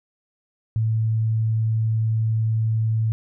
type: tone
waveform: sine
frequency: 111.1 Hz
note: A2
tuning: 17 cents sharp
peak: -18 dBFS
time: 0.76-3.12 s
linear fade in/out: 0 ms
effects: none